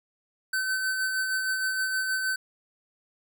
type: tone with tremolo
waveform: square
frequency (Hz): 1529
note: G6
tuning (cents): -44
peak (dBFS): -25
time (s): 0.53-2.36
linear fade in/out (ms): 5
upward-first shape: sine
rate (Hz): 6.4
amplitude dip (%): 35
effects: none